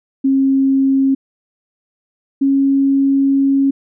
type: tone pair in turn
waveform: sine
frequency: 270 / 274.1 Hz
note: C#4 / C#4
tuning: -45 / -19 cents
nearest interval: unison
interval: 26 cents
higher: second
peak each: -10 dBFS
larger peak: neither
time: 0.24-1.15 / 2.41-3.71 s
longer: second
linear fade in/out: 10 ms
effects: none